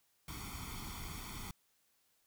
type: noise with comb filter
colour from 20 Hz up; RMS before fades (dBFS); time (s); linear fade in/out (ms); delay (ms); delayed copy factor
pink; -45; 0.28-1.51; 2; 0.89; +0.85
effects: white hiss -75 dBFS RMS until 2.26 s